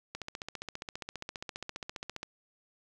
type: click train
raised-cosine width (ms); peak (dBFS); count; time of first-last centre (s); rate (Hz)
0.2; -21; 32; 0.15-2.231; 14.9
effects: none